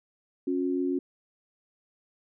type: tone pair together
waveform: sine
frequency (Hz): 274.3 / 360.9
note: C#4 / F#4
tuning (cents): -18 / -43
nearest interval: perfect fourth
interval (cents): 475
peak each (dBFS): -27 / -29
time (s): 0.47-0.99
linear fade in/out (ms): 5
effects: none